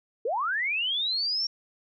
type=linear sweep; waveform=sine; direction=up; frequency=412.4 to 5570 Hz; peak=-25 dBFS; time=0.25-1.47 s; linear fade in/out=5 ms; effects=none